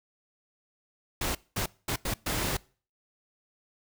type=noise bursts at uneven times; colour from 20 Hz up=pink; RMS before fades=-30 dBFS; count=5; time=1.21-1.35 / 1.56-1.66 / 1.88-1.96 / 2.05-2.14 / 2.26-2.57 s; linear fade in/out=5 ms; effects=noise-tail reverb RT60 0.4 s tail -23 dB re dry